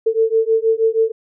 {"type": "beating tone pair", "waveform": "sine", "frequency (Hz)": [444.4, 450.7], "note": ["A4", "A4"], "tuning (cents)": [17, 42], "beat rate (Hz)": 6.3, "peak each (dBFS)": -16, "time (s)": [0.06, 1.12], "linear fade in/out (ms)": 10, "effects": []}